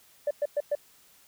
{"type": "tone bursts", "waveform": "sine", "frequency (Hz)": 584, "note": "D5", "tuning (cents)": -10, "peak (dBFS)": -22, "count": 4, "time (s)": [0.27, 0.752], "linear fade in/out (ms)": 5, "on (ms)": 38, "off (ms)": 110, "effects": ["tanh soft clip ceiling -20 dBFS", "white hiss -59 dBFS RMS until 1.27 s"]}